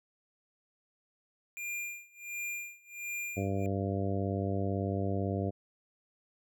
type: tone with tremolo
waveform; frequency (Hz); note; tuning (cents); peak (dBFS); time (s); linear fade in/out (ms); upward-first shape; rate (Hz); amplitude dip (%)
square; 2400; D7; +37; -35; 1.57-3.66; 0; sine; 1.4; 95
type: harmonic tone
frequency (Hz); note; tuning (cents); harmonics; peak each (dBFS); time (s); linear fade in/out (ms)
98; G2; 0; 1 / 2 / 3 / 4 / 5 / 6 / 7; -33 / -36 / -38 / -39 / -40 / -41 / -41; 3.36-5.51; 20
effects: none